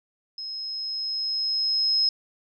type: tone with level ramp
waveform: sine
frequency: 5140 Hz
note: E8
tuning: 45 cents flat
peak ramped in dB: -32 to -18 dBFS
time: 0.38-2.09 s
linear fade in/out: 2 ms
effects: none